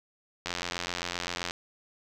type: click train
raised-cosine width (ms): 0.2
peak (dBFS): -14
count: 93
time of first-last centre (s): 0.46-1.509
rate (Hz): 87.7
effects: none